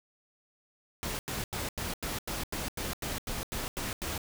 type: noise bursts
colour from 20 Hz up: pink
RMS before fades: -35 dBFS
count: 13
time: 1.03-4.178 s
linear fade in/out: 0 ms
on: 160 ms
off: 89 ms
effects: none